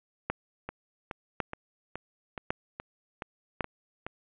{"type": "two click trains", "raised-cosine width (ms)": 0.5, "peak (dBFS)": [-21, -13], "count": [9, 4], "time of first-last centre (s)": [[0.69, 4.066], [0.3, 3.608]], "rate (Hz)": [2.37, 0.907], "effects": ["resampled to 8000 Hz", "7-bit"]}